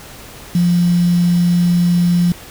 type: tone with quantisation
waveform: sine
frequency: 174.61 Hz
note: F3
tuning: in tune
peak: -10 dBFS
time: 0.55-2.32 s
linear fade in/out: 2 ms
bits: 5
effects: pink hiss -36 dBFS RMS until 2.5 s